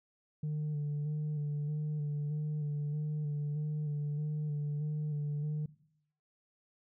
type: tone with vibrato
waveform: sine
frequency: 149.1 Hz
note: D3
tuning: 27 cents sharp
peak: -30 dBFS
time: 0.43-5.66 s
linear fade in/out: 5 ms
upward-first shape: square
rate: 1.6 Hz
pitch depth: 26 cents each way
effects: noise-tail reverb RT60 0.7 s tail -19 dB re dry + tanh soft clip ceiling -31 dBFS